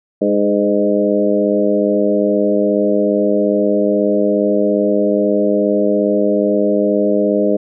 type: harmonic tone with a mistuned harmonic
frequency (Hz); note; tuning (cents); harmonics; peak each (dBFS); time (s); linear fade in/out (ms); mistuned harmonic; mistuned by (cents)
102.4; G#2; -24; 2 / 3 / 4 / 5 / 6; -18 / -18 / -18 / -18 / -18; 0.21-7.57; 10; 4; +23
effects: none